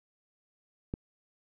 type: click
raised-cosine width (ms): 3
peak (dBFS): -20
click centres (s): 0.939
effects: none